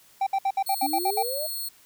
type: tone bursts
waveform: triangle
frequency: 780 Hz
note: G5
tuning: 9 cents flat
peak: -19 dBFS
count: 9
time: 0.21-1.227 s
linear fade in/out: 5 ms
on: 57 ms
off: 63 ms
type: tone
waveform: 5% pulse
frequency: 4315 Hz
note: C#8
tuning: 47 cents flat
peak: -23 dBFS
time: 0.66-1.69 s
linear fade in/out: 10 ms
type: exponential sweep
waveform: sine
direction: up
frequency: 270 to 640 Hz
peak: -29 dBFS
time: 0.82-1.47 s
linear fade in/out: 10 ms
effects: white hiss -56 dBFS RMS until 1.85 s